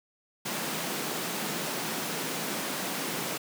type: high-pass noise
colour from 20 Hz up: pink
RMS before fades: -33 dBFS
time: 0.45-3.38 s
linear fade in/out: 10 ms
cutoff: 150 Hz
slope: 48 dB/octave
effects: none